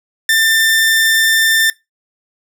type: tone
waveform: sawtooth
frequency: 1789 Hz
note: A6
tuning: 28 cents sharp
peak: -6 dBFS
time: 0.29-1.7 s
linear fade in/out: 2 ms
effects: noise-tail reverb RT60 0.2 s tail -21 dB re dry